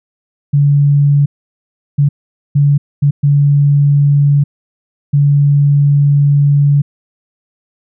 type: tone bursts at uneven times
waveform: sine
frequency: 143.2 Hz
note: D3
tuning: 43 cents flat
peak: -6 dBFS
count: 6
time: 0.53-1.26 / 1.98-2.09 / 2.55-2.78 / 3.02-3.11 / 3.23-4.44 / 5.13-6.82 s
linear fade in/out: 10 ms
effects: none